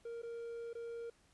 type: tone with dropouts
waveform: triangle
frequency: 466.2 Hz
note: A#4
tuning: in tune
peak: -40 dBFS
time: 0.05-1.1 s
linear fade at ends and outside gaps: 5 ms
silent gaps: 0.219-0.231 / 0.732-0.751 s
effects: pink hiss -70 dBFS RMS until 1.33 s + resampled to 24000 Hz